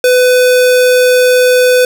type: tone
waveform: square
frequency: 501 Hz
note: B4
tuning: 25 cents sharp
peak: -6 dBFS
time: 0.04-1.85 s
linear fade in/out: 2 ms
effects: none